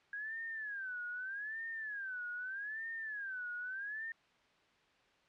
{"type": "tone with vibrato", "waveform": "sine", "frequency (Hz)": 1625, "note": "G#6", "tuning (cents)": -38, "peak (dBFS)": -39, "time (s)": [0.13, 4.12], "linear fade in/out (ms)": 2, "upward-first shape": "sine", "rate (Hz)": 0.81, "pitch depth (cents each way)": 200, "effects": ["white hiss -69 dBFS RMS until 5.28 s", "low-pass 3000 Hz 12 dB/octave"]}